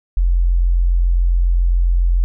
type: tone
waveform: sine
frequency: 43.65 Hz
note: F1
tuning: in tune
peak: -11 dBFS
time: 0.17-2.24 s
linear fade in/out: 0 ms
effects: none